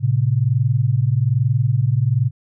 sine tone pair together, 112.43 / 133.6 Hz, A2 / C3, +38 / +36 cents, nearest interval minor third, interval 298 cents, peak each -17 dBFS, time 0-2.31 s, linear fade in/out 50 ms, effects none

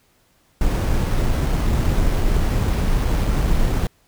brown noise with sample-and-hold, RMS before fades -18 dBFS, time 0.61-3.87 s, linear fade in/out 2 ms, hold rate 7350 Hz, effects pink hiss -60 dBFS RMS until 4.07 s

